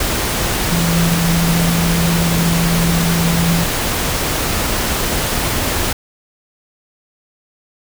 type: tone in noise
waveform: sine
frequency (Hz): 168.5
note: E3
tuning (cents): +38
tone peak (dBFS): -14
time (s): 0.72-3.64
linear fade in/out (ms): 5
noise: pink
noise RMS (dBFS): -18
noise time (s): 0-5.93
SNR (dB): +1
effects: none